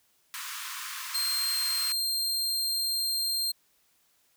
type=high-pass noise; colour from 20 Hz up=pink; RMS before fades=-38 dBFS; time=0.34-1.92 s; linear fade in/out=0 ms; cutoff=990 Hz; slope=96 dB/octave
type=tone; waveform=sawtooth; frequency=4186 Hz; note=C8; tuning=in tune; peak=-24 dBFS; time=1.14-3.52 s; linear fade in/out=10 ms
effects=white hiss -68 dBFS RMS until 4.36 s